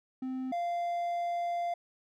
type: tone pair in turn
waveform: triangle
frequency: 259.3 / 693.5 Hz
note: C4 / F5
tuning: -15 / -12 cents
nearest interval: octave + perfect fourth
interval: 1703 cents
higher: second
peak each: -31 / -28 dBFS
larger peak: second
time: 0.22-0.52 / 0.52-1.74 s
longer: second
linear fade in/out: 5 ms
effects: none